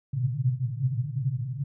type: band-pass noise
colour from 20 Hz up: pink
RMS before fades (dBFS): -28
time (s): 0.13-1.64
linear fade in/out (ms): 5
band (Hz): 120 to 140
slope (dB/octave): 96
effects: none